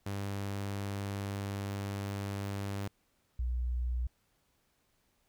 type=tone pair in turn; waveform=sawtooth / sine; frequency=99.7 / 60.99 Hz; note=G2 / B1; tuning=+30 / -21 cents; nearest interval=major sixth; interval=851 cents; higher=first; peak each=-31 / -30 dBFS; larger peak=second; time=0.06-2.88 / 3.39-4.07 s; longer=first; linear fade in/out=5 ms; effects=pink hiss -74 dBFS RMS until 5.28 s